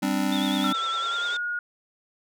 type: chord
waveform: square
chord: G suspended fourth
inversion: none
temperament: just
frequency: 196 / 261.3 / 294 Hz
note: G3 / C4 / D4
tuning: 0 / -2 / +2 cents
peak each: -28 dBFS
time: 0.02-0.73 s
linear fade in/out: 10 ms
type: tone with vibrato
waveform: sine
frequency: 3484 Hz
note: A7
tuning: 18 cents flat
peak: -30 dBFS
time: 0.32-1.37 s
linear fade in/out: 2 ms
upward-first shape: triangle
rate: 10 Hz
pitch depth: 99 cents each way
type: tone with pitch glide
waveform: sine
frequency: 1343 to 1439.4 Hz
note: E6 to F#6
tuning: +32 to -48 cents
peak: -26 dBFS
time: 0.64-1.59 s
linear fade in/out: 2 ms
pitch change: +120 cents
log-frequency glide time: 0.95-1.37 s
type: band-pass noise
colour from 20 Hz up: pink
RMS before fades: -41 dBFS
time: 0.74-1.37 s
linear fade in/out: 5 ms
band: 390 to 8200 Hz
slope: 96 dB/octave
effects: none